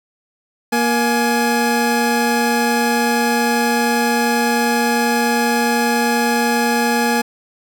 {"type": "tone pair together", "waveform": "25% pulse", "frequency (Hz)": [235.7, 840], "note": ["A#3", "G#5"], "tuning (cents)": [19, 19], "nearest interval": "octave + minor seventh", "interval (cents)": 2200, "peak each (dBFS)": [-13, -14], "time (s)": [0.72, 7.22], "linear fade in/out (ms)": 10, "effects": []}